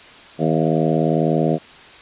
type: harmonic tone with a mistuned harmonic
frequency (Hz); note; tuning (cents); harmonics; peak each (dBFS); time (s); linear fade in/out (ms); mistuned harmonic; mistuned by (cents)
80; D#2; +49; 2 / 3 / 4 / 5 / 6 / 7 / 8 / 9; -20 / -22 / -23 / -24 / -25 / -25 / -26 / -27; 0.38-1.59; 50; 9; -44
effects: white hiss -42 dBFS RMS until 2.01 s + resampled to 8000 Hz